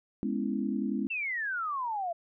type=chord; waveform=sine; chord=C# minor seventh; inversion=second; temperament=equal; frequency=207.7 / 246.9 / 277.2 / 329.6 Hz; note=G#3 / B3 / C#4 / E4; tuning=0 / 0 / 0 / 0 cents; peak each=-32 / -34 / -34 / -37 dBFS; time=0.23-1.07 s; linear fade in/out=0 ms
type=exponential sweep; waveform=sine; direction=down; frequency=2731 to 663 Hz; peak=-30 dBFS; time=1.1-2.13 s; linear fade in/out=10 ms
effects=none